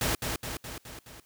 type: noise with echo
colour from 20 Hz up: pink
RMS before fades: -28 dBFS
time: 0.01-0.15 s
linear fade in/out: 2 ms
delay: 210 ms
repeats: 5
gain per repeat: -4 dB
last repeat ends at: 1.2 s
effects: white hiss -65 dBFS RMS until 1.25 s